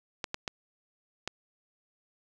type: clicks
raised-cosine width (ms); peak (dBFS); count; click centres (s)
0.2; -15; 4; 0.242 / 0.344 / 0.478 / 1.276
effects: none